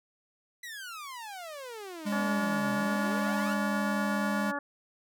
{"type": "exponential two-way sweep", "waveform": "sawtooth", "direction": "down then up", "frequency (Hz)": [2000, 123, 1523], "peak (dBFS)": -36, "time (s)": [0.63, 3.54], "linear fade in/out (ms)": 5, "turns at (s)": 2.73}
{"type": "tone", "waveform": "square", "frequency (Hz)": 205.1, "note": "G#3", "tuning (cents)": -21, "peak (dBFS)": -30, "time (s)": [2.05, 4.52], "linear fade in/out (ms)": 20}
{"type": "harmonic tone", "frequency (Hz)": 285.5, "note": "D4", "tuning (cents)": -49, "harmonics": [1, 2, 3, 4, 5, 6], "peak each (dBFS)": [-38, -38, -38, -38, -38, -38], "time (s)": [2.12, 4.59], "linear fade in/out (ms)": 5}
{"effects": []}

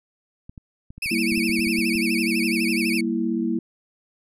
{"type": "clicks", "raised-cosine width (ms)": 5, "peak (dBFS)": -27, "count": 12, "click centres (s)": [0.495, 0.578, 0.905, 0.98, 1.06, 1.321, 1.377, 1.495, 1.593, 1.67, 1.788, 1.955]}
{"type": "tone with vibrato", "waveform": "35% pulse", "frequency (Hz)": 2440, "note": "D#7", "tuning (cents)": -34, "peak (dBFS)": -22, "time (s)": [1.02, 3.01], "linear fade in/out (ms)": 5, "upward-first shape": "sine", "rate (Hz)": 12, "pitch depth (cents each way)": 170}
{"type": "chord", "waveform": "sine", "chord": "E diminished", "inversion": "first", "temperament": "equal", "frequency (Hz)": [196, 233.1, 329.6], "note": ["G3", "Bb3", "E4"], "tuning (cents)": [0, 0, 0], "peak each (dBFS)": [-28, -24, -25], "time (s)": [1.11, 3.59], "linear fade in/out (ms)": 5}
{"effects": ["resampled to 32000 Hz"]}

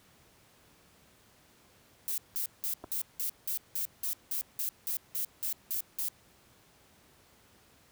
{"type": "noise bursts", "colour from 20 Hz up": "violet", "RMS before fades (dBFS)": -33, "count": 15, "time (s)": [2.08, 6.085], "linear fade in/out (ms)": 0, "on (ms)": 99, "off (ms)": 180}
{"type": "clicks", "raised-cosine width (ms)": 1, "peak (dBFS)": -29, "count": 2, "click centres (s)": [2.84, 2.843]}
{"effects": ["pink hiss -62 dBFS RMS until 7.91 s", "high-pass 60 Hz 12 dB/octave"]}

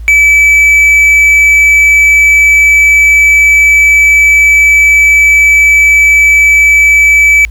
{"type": "tone with hard clipping", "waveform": "triangle", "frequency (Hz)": 2302, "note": "D7", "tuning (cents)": -35, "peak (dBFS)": -3, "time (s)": [0.08, 7.45], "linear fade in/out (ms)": 0, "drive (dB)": 6, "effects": ["added 56 Hz sine -20 dBFS peak until 7.5 s", "pink hiss -47 dBFS RMS until 7.5 s"]}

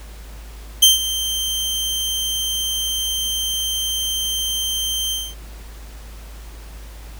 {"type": "tone with ADSR envelope", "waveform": "sawtooth", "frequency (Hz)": 3136, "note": "G7", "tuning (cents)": 0, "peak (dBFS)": -3, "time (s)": [0.82, 5.35], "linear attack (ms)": 10, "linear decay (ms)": 150, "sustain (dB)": -14, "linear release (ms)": 230, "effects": ["added 53 Hz sine -34 dBFS peak until 7.19 s", "pink hiss -44 dBFS RMS until 7.19 s"]}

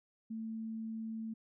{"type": "tone", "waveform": "sine", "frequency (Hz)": 222.8, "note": "A3", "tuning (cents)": 22, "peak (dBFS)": -38, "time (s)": [0.3, 1.34], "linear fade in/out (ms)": 10, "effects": []}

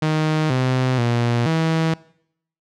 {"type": "tone with pitch steps", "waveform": "sawtooth", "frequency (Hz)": [155.6, 128.7, 119.1, 161.7], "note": ["D#3", "C3", "A#2", "E3"], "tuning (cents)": [0, -28, 38, -33], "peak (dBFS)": -13, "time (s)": [0.02, 1.94], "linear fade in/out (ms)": 5, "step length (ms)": 480, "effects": ["noise-tail reverb RT60 0.7 s tail -22 dB re dry", "low-pass 5000 Hz 12 dB/octave"]}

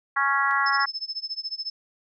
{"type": "harmonic tone", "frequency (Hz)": 277.2, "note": "C#4", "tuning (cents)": 0, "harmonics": [3, 4, 5, 6, 7], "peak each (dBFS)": [-30, -24, -26, -26, -28], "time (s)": [0.16, 0.86], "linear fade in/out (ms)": 10}
{"type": "click", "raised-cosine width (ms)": 0.2, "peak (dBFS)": -30, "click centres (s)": 0.511}
{"type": "tone with tremolo", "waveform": "sine", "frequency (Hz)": 5240, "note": "E8", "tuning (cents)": -11, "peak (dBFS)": -26, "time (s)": [0.66, 1.7], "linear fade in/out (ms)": 2, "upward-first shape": "sine", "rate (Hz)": 14, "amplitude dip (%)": 95}
{"effects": []}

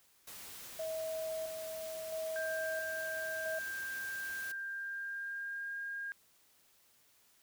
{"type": "noise", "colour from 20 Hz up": "white", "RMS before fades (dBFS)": -49, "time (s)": [0.27, 4.52], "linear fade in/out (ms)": 5}
{"type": "tone with tremolo", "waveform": "sine", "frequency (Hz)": 640, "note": "D#5", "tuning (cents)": 49, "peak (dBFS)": -36, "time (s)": [0.79, 3.59], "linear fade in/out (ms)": 5, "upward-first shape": "square", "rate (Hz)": 0.75, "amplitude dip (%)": 40}
{"type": "tone with pitch glide", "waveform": "sine", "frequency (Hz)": [1585, 1617.4], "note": ["G6", "G#6"], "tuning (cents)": [19, -46], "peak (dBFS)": -38, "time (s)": [2.36, 6.12], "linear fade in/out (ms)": 0, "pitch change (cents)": 35, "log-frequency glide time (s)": [4.43, 5.78]}
{"effects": ["white hiss -68 dBFS RMS until 7.42 s"]}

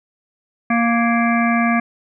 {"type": "harmonic tone with a mistuned harmonic", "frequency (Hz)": 233.1, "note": "A#3", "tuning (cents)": 0, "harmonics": [1, 3, 5, 7, 9, 10], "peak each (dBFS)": [-16, -21, -23, -24, -26, -26], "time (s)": [0.7, 1.8], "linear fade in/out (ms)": 5, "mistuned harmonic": 7, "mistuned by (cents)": 27, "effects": []}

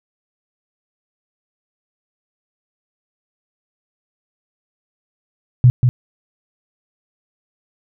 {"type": "tone with echo", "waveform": "sine", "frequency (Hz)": 124.3, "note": "B2", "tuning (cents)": 12, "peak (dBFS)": -5, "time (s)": [5.64, 5.7], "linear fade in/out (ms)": 0, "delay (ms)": 190, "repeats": 1, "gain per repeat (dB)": -4, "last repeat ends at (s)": 5.89, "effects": []}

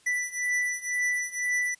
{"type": "beating tone pair", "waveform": "square", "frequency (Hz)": [1975.5, 1977.5], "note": ["B6", "B6"], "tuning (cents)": [0, 2], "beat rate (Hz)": 2, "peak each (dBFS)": [-31, -29], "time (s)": [0.06, 1.75], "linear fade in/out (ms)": 10, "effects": ["white hiss -60 dBFS RMS until 1.79 s", "resampled to 22050 Hz"]}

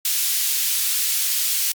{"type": "high-pass noise", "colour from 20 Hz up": "white", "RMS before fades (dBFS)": -21, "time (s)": [0.05, 1.72], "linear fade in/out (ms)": 2, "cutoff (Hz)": 2800, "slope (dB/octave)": 12, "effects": ["Opus 48 kbps"]}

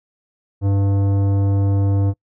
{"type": "tone with tanh clipping", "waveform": "sine", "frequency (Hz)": 99, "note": "G2", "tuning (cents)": 18, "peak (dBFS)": -16, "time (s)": [0.61, 2.14], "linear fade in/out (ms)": 50, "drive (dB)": 14, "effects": ["noise-tail reverb RT60 0.1 s tail -24 dB re dry"]}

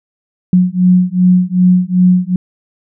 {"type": "beating tone pair", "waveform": "sine", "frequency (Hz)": [180.3, 182.9], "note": ["F#3", "F#3"], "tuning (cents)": [-45, -20], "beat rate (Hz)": 2.6, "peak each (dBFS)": -10, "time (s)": [0.53, 2.36], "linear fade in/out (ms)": 2, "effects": []}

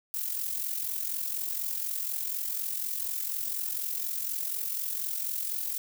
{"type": "noise with amplitude modulation", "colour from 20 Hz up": "violet", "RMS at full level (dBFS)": -30, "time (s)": [0.14, 5.78], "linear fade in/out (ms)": 0, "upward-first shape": "sine", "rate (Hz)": 44.1, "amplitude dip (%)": 60, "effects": []}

